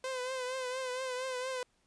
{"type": "tone with vibrato", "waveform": "sawtooth", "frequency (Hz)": 512, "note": "C5", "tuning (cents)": -38, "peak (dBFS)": -31, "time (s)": [0.04, 1.63], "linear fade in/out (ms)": 2, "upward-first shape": "triangle", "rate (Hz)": 4.3, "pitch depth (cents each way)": 59, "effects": ["pink hiss -73 dBFS RMS until 1.86 s", "resampled to 22050 Hz"]}